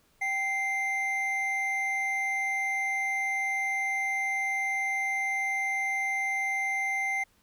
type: tone pair together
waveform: triangle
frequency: 781.7 / 2087 Hz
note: G5 / C7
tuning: -5 / -5 cents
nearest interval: octave + perfect fourth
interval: 1700 cents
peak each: -32 / -26 dBFS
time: 0.21-7.24 s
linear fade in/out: 10 ms
effects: pink hiss -66 dBFS RMS until 7.42 s